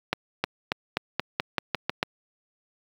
accelerating click train, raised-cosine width 0.3 ms, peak -7 dBFS, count 10, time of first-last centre 0.13-2.029 s, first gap 310 ms, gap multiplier 0.9, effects high-pass 100 Hz 12 dB/octave + 8-bit

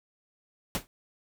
pink noise with exponential decay, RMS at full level -26 dBFS, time 0.75-0.87 s, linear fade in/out 0 ms, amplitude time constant 24 ms, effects none

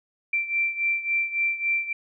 sine beating tone pair, 2349 / 2352.6 Hz, D7 / D7, 0 / +2 cents, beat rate 3.6 Hz, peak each -24 / -28 dBFS, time 0.33-1.93 s, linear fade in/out 5 ms, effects none

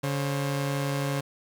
sawtooth tone pair together, 141.7 / 535 Hz, C#3 / C5, +38 / +38 cents, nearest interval octave + major seventh, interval 2300 cents, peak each -23 / -30 dBFS, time 0.03-1.21 s, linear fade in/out 10 ms, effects none

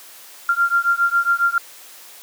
sine beating tone pair, 1385 / 1392.3 Hz, F6 / F6, -15 / -6 cents, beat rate 7.3 Hz, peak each -18 dBFS, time 0.49-1.58 s, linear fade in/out 2 ms, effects white hiss -42 dBFS RMS until 2.22 s + high-pass 400 Hz 12 dB/octave

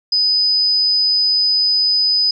sine tone, 4998 Hz, D#8, 7 cents sharp, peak -12 dBFS, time 0.12-2.31 s, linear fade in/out 5 ms, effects none

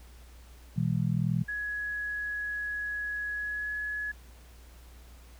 sine chord, E major, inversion second, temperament just, 123.61 / 164.81 / 206 Hz, B2 / E3 / G#3, +2 / 0 / -14 cents, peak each -29 / -28 / -34 dBFS, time 0.76-1.44 s, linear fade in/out 20 ms
sine tone with pitch glide, 1677 to 1693.5 Hz, G#6 to G#6, +16 to +33 cents, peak -31 dBFS, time 1.48-4.12 s, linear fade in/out 10 ms, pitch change +17 cents, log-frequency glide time 3.34-3.73 s
effects added 60 Hz sine -49 dBFS peak until 5.39 s + pink hiss -58 dBFS RMS until 5.39 s

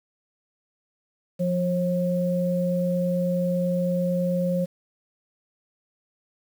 sine tone pair together, 176.45 / 538 Hz, F3 / C5, +18 / +48 cents, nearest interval octave + perfect fifth, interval 1930 cents, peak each -23 / -25 dBFS, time 1.39-4.66 s, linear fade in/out 20 ms, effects 8-bit

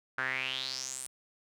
sawtooth tone with band-pass filter sweep, 130.81 Hz, C3, in tune, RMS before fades -36 dBFS, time 0.18-1.07 s, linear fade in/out 5 ms, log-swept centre 1500 to 9700 Hz, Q 6.1, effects none

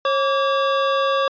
square tone pair together, 543.7 / 1152 Hz, C#5 / D6, -34 / -34 cents, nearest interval octave + minor second, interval 1300 cents, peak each -20 / -21 dBFS, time 0.05-1.28 s, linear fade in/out 2 ms, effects resampled to 11025 Hz

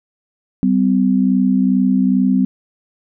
sine tone pair together, 193.13 / 255.5 Hz, G3 / C4, -26 / -41 cents, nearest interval perfect fourth, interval 485 cents, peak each -14 dBFS, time 0.63-2.45 s, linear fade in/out 0 ms, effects none

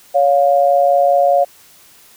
sine tone pair together, 561.1 / 706 Hz, C#5 / F5, +21 / +19 cents, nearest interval major third, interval 398 cents, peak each -12 dBFS, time 0.14-1.45 s, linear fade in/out 20 ms, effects white hiss -46 dBFS RMS until 2.16 s

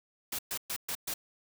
white noise bursts, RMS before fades -35 dBFS, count 5, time 0.32-1.14 s, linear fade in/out 5 ms, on 68 ms, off 120 ms, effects none

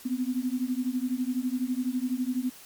sine beating tone pair, 246.9 / 258.9 Hz, B3 / C4, 0 / -18 cents, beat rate 12 Hz, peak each -29 dBFS, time 0.05-2.5 s, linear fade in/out 10 ms, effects white hiss -49 dBFS RMS until 2.65 s + MP3 96 kbps

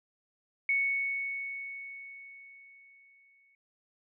sine tone with exponential decay, 2217 Hz, C#7, in tune, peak -24 dBFS, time 0.69-3.55 s, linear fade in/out 2 ms, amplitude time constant 620 ms, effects none

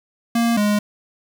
square tone pair in turn, 233.1 / 207.7 Hz, A#3 / G#3, 0 / 0 cents, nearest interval major second, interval 200 cents, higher first, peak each -16 / -16 dBFS, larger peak neither, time 0.35-0.57 / 0.57-0.79 s, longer neither, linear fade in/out 5 ms, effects 8-bit

